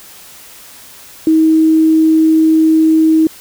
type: tone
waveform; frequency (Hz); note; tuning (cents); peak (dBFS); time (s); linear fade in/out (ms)
sine; 318; D#4; +38; -6; 1.27-3.27; 2
effects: white hiss -37 dBFS RMS until 3.4 s